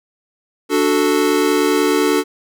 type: chord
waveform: square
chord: D major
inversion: none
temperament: equal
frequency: 293.7 / 370 / 440 Hz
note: D4 / F#4 / A4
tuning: 0 / 0 / 0 cents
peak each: -18 / -19 / -18 dBFS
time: 0.69-2.24 s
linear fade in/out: 50 ms
effects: none